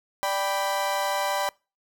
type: chord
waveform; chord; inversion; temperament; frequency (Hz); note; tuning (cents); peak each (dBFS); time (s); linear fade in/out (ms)
35% pulse; G major; second; equal; 587.3 / 784 / 987.8; D5 / G5 / B5; 0 / 0 / 0; -27; 0.23-1.49; 0
effects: noise-tail reverb RT60 0.3 s tail -25 dB re dry